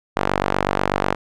sawtooth tone with band-pass filter, 48.14 Hz, G1, 31 cents flat, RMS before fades -21 dBFS, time 0.16-1.15 s, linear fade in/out 10 ms, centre 950 Hz, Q 0.8, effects none

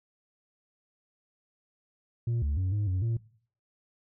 sine tone with pitch steps, 117.4 / 72.4 / 93.2 / 103.8 / 92.6 / 114.9 Hz, A#2 / D2 / F#2 / G#2 / F#2 / A#2, +13 / -24 / +13 / 0 / +2 / -25 cents, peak -23 dBFS, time 2.27-3.17 s, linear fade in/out 5 ms, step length 150 ms, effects noise-tail reverb RT60 0.5 s tail -21 dB re dry + tanh soft clip ceiling -25 dBFS

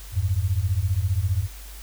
sine beating tone pair, 86.6 / 101.6 Hz, F2 / G#2, -14 / -38 cents, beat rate 15 Hz, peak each -23 dBFS, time 0.12-1.48 s, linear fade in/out 50 ms, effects added 50 Hz sine -38 dBFS peak until 1.82 s + white hiss -45 dBFS RMS until 1.82 s

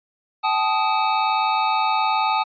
square tone cluster, 769 / 868 / 1246 Hz, G5 / A5 / D#6, -33 / -24 / +2 cents, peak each -26 / -21 / -24 dBFS, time 0.43-2.44 s, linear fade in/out 20 ms, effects resampled to 11025 Hz

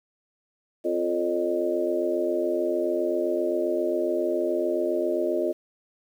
harmonic tone with a mistuned harmonic, 87.31 Hz, F2, in tune, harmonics 3 / 4 / 5 / 6 / 7, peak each -34 / -26 / -31 / -33 / -27 dBFS, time 0.84-5.53 s, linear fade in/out 20 ms, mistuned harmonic 6, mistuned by +63 cents, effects 9-bit

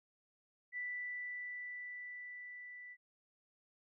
sine tone with level ramp, 1975.5 Hz, B6, in tune, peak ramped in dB -38 to -49 dBFS, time 0.72-2.97 s, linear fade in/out 50 ms, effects none

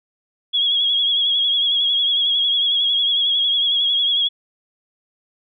sine tone with vibrato, 3322 Hz, G#7, in tune, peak -15 dBFS, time 0.53-4.29 s, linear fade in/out 20 ms, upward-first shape triangle, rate 11 Hz, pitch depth 53 cents each way, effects none

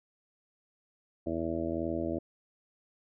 harmonic tone, 82.41 Hz, E2, in tune, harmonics 1 / 2 / 3 / 4 / 5 / 6 / 7 / 8, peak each -41 / -43 / -37 / -34 / -43 / -43 / -38 / -40 dBFS, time 1.26-2.19 s, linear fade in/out 10 ms, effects none

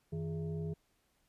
sine tone with frequency modulation, 160.2 Hz, E3, 49 cents flat, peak -35 dBFS, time 0.12-0.74 s, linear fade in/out 10 ms, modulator 254 Hz, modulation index 0.85, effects pink hiss -75 dBFS RMS until 1.28 s + resampled to 32000 Hz

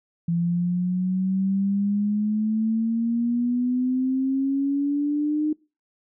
sine exponential sweep, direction up, 168.6 to 307 Hz, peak -20 dBFS, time 0.28-5.53 s, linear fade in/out 5 ms, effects noise-tail reverb RT60 0.3 s tail -24 dB re dry

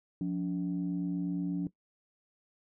sine tone pair together, 177.4 / 285.8 Hz, F3 / D4, +27 / -47 cents, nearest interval minor sixth, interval 826 cents, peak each -31 / -32 dBFS, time 0.21-1.67 s, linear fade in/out 2 ms, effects noise-tail reverb RT60 0.1 s tail -18 dB re dry + tanh soft clip ceiling -24 dBFS

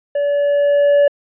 triangle tone with level ramp, 574 Hz, D5, 40 cents flat, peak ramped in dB -13 to -6 dBFS, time 0.15-1.08 s, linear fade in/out 5 ms, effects resampled to 8000 Hz

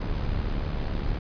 brown noise with amplitude modulation, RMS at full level -25 dBFS, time 0-1.19 s, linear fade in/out 10 ms, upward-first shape sine, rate 72.7 Hz, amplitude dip 60%, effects resampled to 11025 Hz

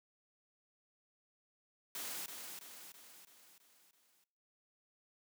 white noise with echo, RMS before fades -43 dBFS, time 1.95-2.26 s, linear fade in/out 2 ms, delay 330 ms, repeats 6, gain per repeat -5 dB, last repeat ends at 4.24 s, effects noise-tail reverb RT60 0.6 s tail -21 dB re dry + high-pass 200 Hz 12 dB/octave

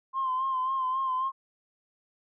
sine tone with vibrato, 1046.5 Hz, C6, in tune, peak -25 dBFS, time 0.13-1.32 s, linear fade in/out 50 ms, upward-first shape sine, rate 3.7 Hz, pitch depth 44 cents each way, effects tanh soft clip ceiling -21 dBFS

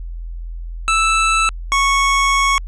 25% pulse tone pair in turn, 1318.5 / 1105.2 Hz, E6 / C#6, 0 / -6 cents, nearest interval minor third, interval 306 cents, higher first, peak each -9 dBFS, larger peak neither, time 0.88-1.49 / 1.72-2.58 s, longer second, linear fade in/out 0 ms, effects added 42 Hz sine -25 dBFS peak until 2.67 s + resampled to 22050 Hz

